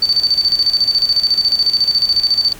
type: tone with tremolo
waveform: sine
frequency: 4558 Hz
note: C#8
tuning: 47 cents sharp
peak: -9 dBFS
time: 0.02-2.53 s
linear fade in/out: 5 ms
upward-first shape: square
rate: 14 Hz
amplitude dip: 70%
effects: pink hiss -37 dBFS RMS until 2.59 s